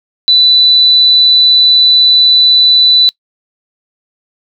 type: tone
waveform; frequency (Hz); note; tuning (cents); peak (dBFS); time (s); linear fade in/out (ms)
sine; 3982; B7; +14; -4; 0.28-3.09; 0
effects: noise-tail reverb RT60 0.1 s tail -24 dB re dry